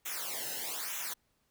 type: noise with flanger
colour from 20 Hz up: white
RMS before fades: -38 dBFS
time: 0.05-1.14 s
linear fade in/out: 10 ms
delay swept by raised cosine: 0.21 to 0.88 ms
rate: 1.1 Hz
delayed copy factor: -0.95
effects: pink hiss -75 dBFS RMS until 1.5 s